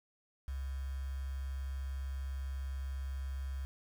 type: tone with quantisation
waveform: sine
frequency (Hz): 67.4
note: C#2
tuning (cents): -48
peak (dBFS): -36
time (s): 0.48-3.65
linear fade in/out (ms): 0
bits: 9
effects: none